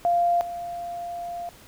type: tone pair in turn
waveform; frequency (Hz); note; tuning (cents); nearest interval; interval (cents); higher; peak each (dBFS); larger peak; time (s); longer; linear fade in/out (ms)
sine; 695 / 695; F5 / F5; -9 / -9; unison; 0; neither; -18 / -30; first; 0.05-0.41 / 0.41-1.49; second; 0
effects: pink hiss -50 dBFS RMS until 1.67 s